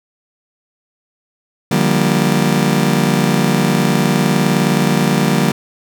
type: chord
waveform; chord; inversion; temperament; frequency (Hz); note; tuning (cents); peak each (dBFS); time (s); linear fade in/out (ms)
35% pulse; G minor seventh; second; just; 147 / 176.4 / 196 / 235.2; D3 / F3 / G3 / Bb3; +2 / +18 / 0 / +16; -16; 1.71-5.52; 5
effects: none